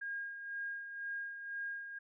sine tone with tremolo, 1623 Hz, G#6, 40 cents flat, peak -37 dBFS, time 0.01-1.99 s, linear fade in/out 10 ms, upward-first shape sine, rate 2 Hz, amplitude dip 55%, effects none

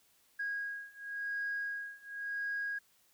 sine beating tone pair, 1641 / 1641.93 Hz, G#6 / G#6, -21 / -20 cents, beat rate 0.93 Hz, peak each -39 / -38 dBFS, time 0.39-2.79 s, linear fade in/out 10 ms, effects tanh soft clip ceiling -29 dBFS + white hiss -69 dBFS RMS until 3.13 s

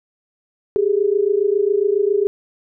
sine tone pair together, 392.7 / 420 Hz, G4 / G#4, +3 / +19 cents, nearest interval minor second, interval 116 cents, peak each -17 dBFS, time 0.76-2.27 s, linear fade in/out 0 ms, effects none

